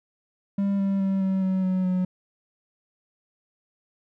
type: tone with pitch steps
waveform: triangle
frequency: 198.6 / 195.98 / 193.39 / 190.84 / 188.32 / 185.84 / 183.38 Hz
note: G3 / G3 / G3 / G3 / F#3 / F#3 / F#3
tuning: +23 / 0 / -23 / -46 / +31 / +8 / -15 cents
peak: -19 dBFS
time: 0.58-2.05 s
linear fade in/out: 5 ms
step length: 210 ms
effects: none